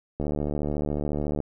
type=click train; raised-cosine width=2 ms; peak=-15 dBFS; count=90; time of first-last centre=0.2-1.403 s; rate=74 Hz; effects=none